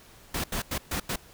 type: noise bursts at uneven times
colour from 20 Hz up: pink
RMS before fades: -30 dBFS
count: 5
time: 0.34-0.44 / 0.52-0.62 / 0.71-0.78 / 0.91-1 / 1.09-1.16 s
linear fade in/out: 5 ms
effects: pink hiss -53 dBFS RMS until 1.33 s